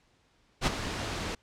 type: noise with ADSR envelope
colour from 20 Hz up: pink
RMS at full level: -23 dBFS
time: 0.61-1.35 s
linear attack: 57 ms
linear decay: 21 ms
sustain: -11 dB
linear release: 6 ms
effects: pink hiss -67 dBFS RMS until 1.42 s + low-pass 6000 Hz 12 dB/octave